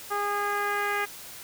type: tone with low-pass filter sweep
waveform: 10% pulse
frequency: 408.9 Hz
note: G#4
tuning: 27 cents flat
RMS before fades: -28 dBFS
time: 0.1-1.06 s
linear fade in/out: 20 ms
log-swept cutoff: 1200 to 2100 Hz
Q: 1.7
effects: white hiss -43 dBFS RMS until 1.43 s